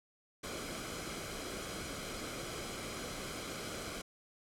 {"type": "noise with comb filter", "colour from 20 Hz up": "pink", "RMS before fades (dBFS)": -42, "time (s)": [0.43, 4.02], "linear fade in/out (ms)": 10, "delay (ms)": 1.1, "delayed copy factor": -0.55, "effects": ["low-pass 10000 Hz 12 dB/octave"]}